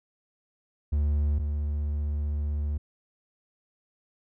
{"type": "tone pair in turn", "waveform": "triangle", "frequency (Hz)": [73.42, 73.7], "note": ["D2", "D2"], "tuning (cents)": [0, 7], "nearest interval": "unison", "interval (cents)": 7, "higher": "second", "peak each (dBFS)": [-20, -24], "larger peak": "first", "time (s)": [[0.92, 1.39], [1.39, 2.78]], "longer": "second", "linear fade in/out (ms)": 10, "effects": []}